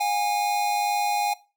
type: tone pair together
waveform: square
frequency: 717.7 / 820 Hz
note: F5 / G#5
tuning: +47 / -22 cents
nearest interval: major second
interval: 231 cents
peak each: -32 / -23 dBFS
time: 0-1.34 s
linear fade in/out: 10 ms
effects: noise-tail reverb RT60 0.3 s tail -19 dB re dry